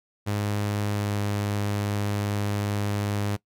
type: tone with pitch glide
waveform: sawtooth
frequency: 103.2 to 102.49 Hz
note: G#2 to G#2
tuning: -10 to -22 cents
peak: -21 dBFS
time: 0.26-3.37 s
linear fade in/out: 20 ms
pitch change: -12 cents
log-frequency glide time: 0.91-1.12 s
effects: noise-tail reverb RT60 0.1 s tail -20 dB re dry